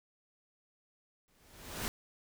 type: noise with exponential growth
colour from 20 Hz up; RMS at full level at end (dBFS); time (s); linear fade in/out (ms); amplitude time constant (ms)
pink; -34; 1.28-1.88; 0; 130
effects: none